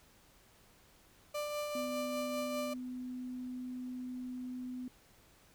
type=tone with tremolo; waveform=35% pulse; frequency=592 Hz; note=D5; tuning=14 cents sharp; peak=-33 dBFS; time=1.34-2.74 s; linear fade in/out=10 ms; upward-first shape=triangle; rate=5 Hz; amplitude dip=35%
type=tone; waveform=sine; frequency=251.7 Hz; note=B3; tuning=33 cents sharp; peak=-39 dBFS; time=1.75-4.88 s; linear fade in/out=2 ms
effects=pink hiss -64 dBFS RMS until 5.54 s